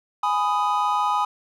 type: chord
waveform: triangle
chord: G# minor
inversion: none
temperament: just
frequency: 830.6 / 996.7 / 1245.9 Hz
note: G#5 / B5 / D#6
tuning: 0 / +16 / +2 cents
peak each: -22 dBFS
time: 0.23-1.25 s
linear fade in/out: 5 ms
effects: none